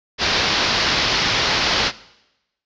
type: low-pass noise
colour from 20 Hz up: white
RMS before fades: -19 dBFS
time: 0.18-1.92 s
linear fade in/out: 50 ms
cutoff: 5300 Hz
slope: 48 dB/octave
effects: noise-tail reverb RT60 0.9 s tail -19 dB re dry + resampled to 16000 Hz